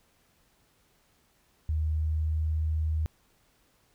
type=tone with pitch glide; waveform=sine; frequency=77.8 to 78.43 Hz; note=D#2 to D#2; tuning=0 to +14 cents; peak=-25 dBFS; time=1.69-3.06 s; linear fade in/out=0 ms; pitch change=+14 cents; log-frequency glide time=1.9-2.39 s; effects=pink hiss -67 dBFS RMS until 3.94 s